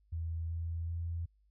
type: tone with pitch steps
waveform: sine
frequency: 82.3 / 83.3 / 84.32 Hz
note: E2 / E2 / E2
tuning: -2 / +19 / +40 cents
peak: -34 dBFS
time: 0.12-1.26 s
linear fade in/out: 10 ms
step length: 380 ms
effects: added 51 Hz sine -66 dBFS peak until 1.5 s